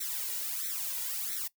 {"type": "noise with flanger", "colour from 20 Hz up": "blue", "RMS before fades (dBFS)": -35, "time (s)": [0, 1.48], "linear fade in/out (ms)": 10, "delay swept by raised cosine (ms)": [0.51, 2.11], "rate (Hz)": 1.5, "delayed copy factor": 0.95, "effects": ["noise-tail reverb RT60 0.1 s tail -19 dB re dry"]}